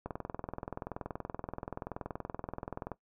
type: click train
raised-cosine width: 1 ms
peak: -23 dBFS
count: 61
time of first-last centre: 0.06-2.917 s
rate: 21 Hz
effects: noise-tail reverb RT60 0.1 s tail -17 dB re dry